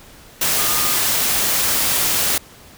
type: tone in noise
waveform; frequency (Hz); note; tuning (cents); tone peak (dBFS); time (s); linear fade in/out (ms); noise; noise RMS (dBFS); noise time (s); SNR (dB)
sine; 1221; D#6; -33; -28; 0.58-0.96; 5; white; -18; 0.41-2.38; -13
effects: pink hiss -44 dBFS RMS until 2.77 s